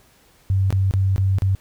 sine tone with dropouts, 96.2 Hz, G2, 32 cents flat, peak -15 dBFS, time 0.5-1.55 s, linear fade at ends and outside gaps 0 ms, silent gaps 0.705-0.726 / 0.91-0.938 / 1.161-1.18 / 1.385-1.421 s, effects pink hiss -55 dBFS RMS until 1.6 s

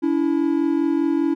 triangle tone pair together, 285 / 330 Hz, C#4 / E4, +48 / +2 cents, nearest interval minor third, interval 254 cents, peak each -18 dBFS, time 0.02-1.35 s, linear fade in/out 20 ms, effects none

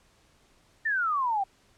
sine exponential sweep, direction down, 1832 to 758 Hz, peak -24 dBFS, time 0.85-1.44 s, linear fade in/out 10 ms, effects pink hiss -63 dBFS RMS until 1.77 s + low-pass 9000 Hz 12 dB/octave

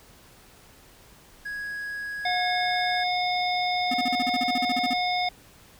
triangle tone, 1661.2 Hz, G#6, in tune, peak -29 dBFS, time 1.45-3.04 s, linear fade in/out 10 ms
harmonic tone, 723 Hz, F#5, 40 cents flat, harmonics 1 / 3 / 5 / 7, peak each -25 / -30 / -32 / -33 dBFS, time 2.25-5.29 s, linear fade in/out 5 ms
square tone bursts, 253.2 Hz, B3, 43 cents sharp, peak -27 dBFS, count 15, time 3.91-4.936 s, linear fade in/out 5 ms, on 32 ms, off 39 ms
effects pink hiss -53 dBFS RMS until 5.79 s

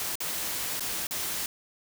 white noise with dropouts, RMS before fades -32 dBFS, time 0-1.46 s, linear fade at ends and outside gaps 1 ms, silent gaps 0.155-0.204 / 0.796-0.806 / 1.069-1.109 s, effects none

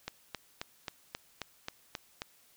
click train, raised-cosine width 0.2 ms, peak -19 dBFS, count 9, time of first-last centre 0.08-2.219 s, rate 3.74 Hz, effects white hiss -64 dBFS RMS until 2.56 s

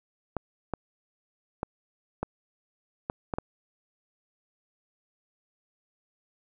clicks, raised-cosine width 1 ms, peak -15 dBFS, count 7, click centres 0.367 / 0.737 / 1.631 / 2.23 / 3.099 / 3.338 / 3.385 s, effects none

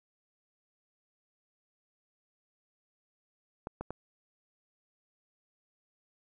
clicks, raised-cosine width 1 ms, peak -23 dBFS, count 3, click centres 3.671 / 3.81 / 3.906 s, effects none

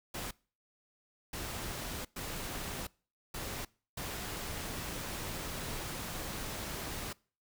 pink noise bursts at uneven times, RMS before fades -40 dBFS, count 5, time 0.14-0.31 / 1.33-2.05 / 2.16-2.87 / 3.34-3.65 / 3.97-7.13 s, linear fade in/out 5 ms, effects noise-tail reverb RT60 0.4 s tail -24 dB re dry

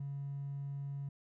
triangle tone with hard clipping, 140 Hz, C#3, 18 cents sharp, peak -38 dBFS, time 0-1.09 s, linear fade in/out 5 ms, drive 3 dB, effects none

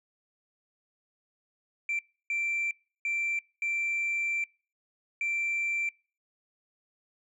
sine tone bursts at uneven times, 2349 Hz, D7, in tune, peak -26 dBFS, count 5, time 1.89-1.99 / 2.3-2.71 / 3.05-3.39 / 3.62-4.44 / 5.21-5.89 s, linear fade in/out 2 ms, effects noise-tail reverb RT60 0.4 s tail -26 dB re dry + tanh soft clip ceiling -25 dBFS

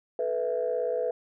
sine chord, A suspended second, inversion none, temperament equal with one note detuned, 436.7 / 493.9 / 659.3 Hz, A4 / B4 / E5, -13 / 0 / 0 cents, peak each -32 / -27 / -31 dBFS, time 0.19-1.11 s, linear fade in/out 2 ms, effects tanh soft clip ceiling -18 dBFS

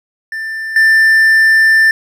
triangle tone with level steps, 1780 Hz, A6, 20 cents sharp, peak -17 / -4 dBFS, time 0.32-1.91 s, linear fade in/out 2 ms, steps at 0.76 s, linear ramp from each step 2 ms, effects none

